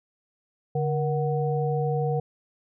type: tone cluster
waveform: sine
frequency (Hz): 145.1 / 472.4 / 742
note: D3 / A#4 / F#5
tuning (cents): -21 / +23 / +5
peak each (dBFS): -25 / -27 / -31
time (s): 0.75-2.2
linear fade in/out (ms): 5
effects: none